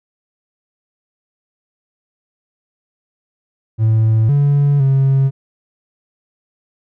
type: tone with pitch steps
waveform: triangle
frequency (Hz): 110.7 / 142.8 / 135.4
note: A2 / D3 / C#3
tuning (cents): +11 / -48 / -40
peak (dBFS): -7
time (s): 3.78-5.31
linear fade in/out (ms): 50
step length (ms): 510
effects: tanh soft clip ceiling -4 dBFS